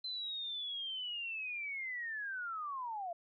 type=linear sweep; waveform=sine; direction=down; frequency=4086 to 665 Hz; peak=-38 dBFS; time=0.04-3.13 s; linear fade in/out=5 ms; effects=none